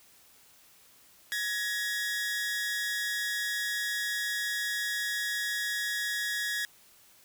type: tone pair together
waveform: sawtooth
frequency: 1680 / 1885.7 Hz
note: G#6 / A#6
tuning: +19 / +19 cents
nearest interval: major second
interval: 200 cents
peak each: -28 / -31 dBFS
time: 1.32-6.65 s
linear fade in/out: 0 ms
effects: white hiss -59 dBFS RMS until 7.24 s